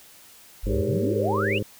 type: exponential sweep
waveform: sine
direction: up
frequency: 37.28 to 2997 Hz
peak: -25 dBFS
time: 0.63-1.59 s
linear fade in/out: 10 ms
type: harmonic tone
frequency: 103.83 Hz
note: G#2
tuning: in tune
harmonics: 1 / 2 / 3 / 4 / 5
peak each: -28 / -31 / -33 / -34 / -35 dBFS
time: 0.66-1.63 s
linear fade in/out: 5 ms
type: chord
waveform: sine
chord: G diminished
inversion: none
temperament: just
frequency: 392 / 470.4 / 564.5 Hz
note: G4 / Bb4 / Db5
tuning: 0 / +16 / +31 cents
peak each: -27 / -33 / -33 dBFS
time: 0.67-1.62 s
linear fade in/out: 50 ms
effects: white hiss -50 dBFS RMS until 1.79 s